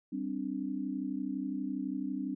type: chord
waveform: sine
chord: G suspended fourth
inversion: none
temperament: equal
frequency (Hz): 196 / 261.6 / 293.7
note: G3 / C4 / D4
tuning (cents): 0 / 0 / 0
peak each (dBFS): -39 / -36 / -37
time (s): 0.12-2.35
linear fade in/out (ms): 10
effects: none